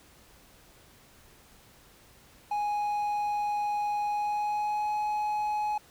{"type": "tone with pitch glide", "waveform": "triangle", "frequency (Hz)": [830, 842.1], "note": ["G#5", "G#5"], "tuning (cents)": [-1, 24], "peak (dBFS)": -25, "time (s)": [2.51, 5.78], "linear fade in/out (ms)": 5, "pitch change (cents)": 25, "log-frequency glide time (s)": [4.08, 4.93], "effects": ["pink hiss -57 dBFS RMS until 5.9 s"]}